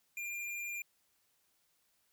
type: tone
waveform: square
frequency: 2398 Hz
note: D7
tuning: 36 cents sharp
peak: -39 dBFS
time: 0.17-0.82 s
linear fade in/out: 2 ms
effects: white hiss -75 dBFS RMS until 2.12 s